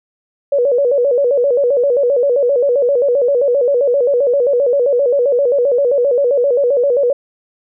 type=tone with vibrato; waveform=sine; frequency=523.3 Hz; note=C5; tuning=in tune; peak=-10 dBFS; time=0.52-7.13 s; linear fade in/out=5 ms; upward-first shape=square; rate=7.6 Hz; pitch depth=130 cents each way; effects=none